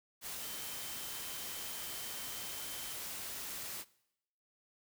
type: tone in noise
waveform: sine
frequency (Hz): 3100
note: G7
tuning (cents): -20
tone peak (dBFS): -52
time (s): 0.39-2.98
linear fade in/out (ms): 50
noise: white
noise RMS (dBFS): -43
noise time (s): 0.21-3.85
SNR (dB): -12
effects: noise-tail reverb RT60 0.8 s tail -21 dB re dry